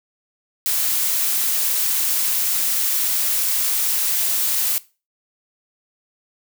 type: noise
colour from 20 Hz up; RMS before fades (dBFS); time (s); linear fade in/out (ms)
blue; -20; 0.66-4.78; 0
effects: noise-tail reverb RT60 0.3 s tail -19 dB re dry